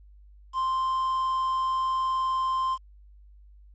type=tone with quantisation; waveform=triangle; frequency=1046.5 Hz; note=C6; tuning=in tune; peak=-22 dBFS; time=0.53-2.78 s; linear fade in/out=50 ms; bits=8; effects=added 50 Hz sine -49 dBFS peak until 3.74 s + resampled to 16000 Hz